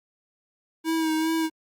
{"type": "tone with vibrato", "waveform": "square", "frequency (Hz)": 320.1, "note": "D#4", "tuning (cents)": 49, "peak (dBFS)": -23, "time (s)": [0.84, 1.5], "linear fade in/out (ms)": 50, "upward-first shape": "sine", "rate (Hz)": 2.5, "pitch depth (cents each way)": 29, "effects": ["Opus 48 kbps"]}